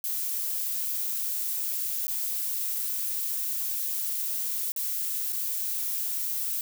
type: noise with dropouts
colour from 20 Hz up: violet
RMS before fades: -30 dBFS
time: 0.04-6.61 s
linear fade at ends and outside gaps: 1 ms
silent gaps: 2.069-2.08 / 4.72-4.762 / 5.323-5.327 s
effects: none